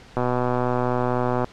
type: click train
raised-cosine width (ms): 1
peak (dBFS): -9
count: 159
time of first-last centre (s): 0.17-1.444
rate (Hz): 124
effects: pink hiss -47 dBFS RMS until 1.52 s + low-pass 5000 Hz 12 dB/octave